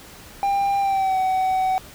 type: tone with pitch glide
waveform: triangle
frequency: 796 to 753.5 Hz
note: G5 to F#5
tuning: +26 to +31 cents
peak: -16 dBFS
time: 0.43-1.78 s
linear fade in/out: 0 ms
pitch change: -95 cents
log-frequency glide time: 0.79-1.18 s
effects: pink hiss -43 dBFS RMS until 1.94 s